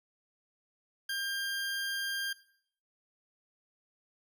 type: tone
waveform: 20% pulse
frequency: 1598 Hz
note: G6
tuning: 33 cents sharp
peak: -28 dBFS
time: 1.09-2.33 s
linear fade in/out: 5 ms
effects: noise-tail reverb RT60 0.6 s tail -18 dB re dry